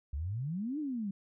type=exponential two-way sweep; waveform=sine; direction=up then down; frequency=65.6 to 313.7 to 189.3 Hz; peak=-33 dBFS; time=0.13-1.11 s; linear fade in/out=5 ms; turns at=0.79 s; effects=none